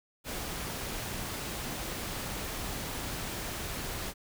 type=noise; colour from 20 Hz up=pink; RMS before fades=-37 dBFS; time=0.24-4.14 s; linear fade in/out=50 ms; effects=none